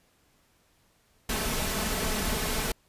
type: noise with comb filter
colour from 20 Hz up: pink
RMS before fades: -29 dBFS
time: 1.29-2.72 s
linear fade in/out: 5 ms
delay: 4.6 ms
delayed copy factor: +0.55
effects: pink hiss -66 dBFS RMS until 2.88 s + resampled to 32000 Hz